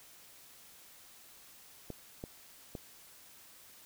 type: clicks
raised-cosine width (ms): 2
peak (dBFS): -27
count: 3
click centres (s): 1.903 / 2.239 / 2.752
effects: white hiss -57 dBFS RMS until 3.85 s